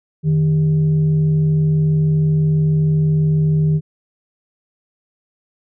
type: tone with frequency modulation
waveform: sine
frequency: 154.6 Hz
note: D#3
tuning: 11 cents flat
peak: -12 dBFS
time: 0.23-3.81 s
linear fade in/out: 50 ms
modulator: 243 Hz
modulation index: 0.26
effects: none